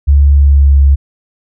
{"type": "tone with pitch glide", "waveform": "sine", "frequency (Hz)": [70.9, 69.44], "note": ["C#2", "C#2"], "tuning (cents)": [40, 4], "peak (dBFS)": -3, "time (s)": [0.07, 0.96], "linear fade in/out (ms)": 20, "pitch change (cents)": -36, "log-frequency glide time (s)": [0.33, 0.8], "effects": []}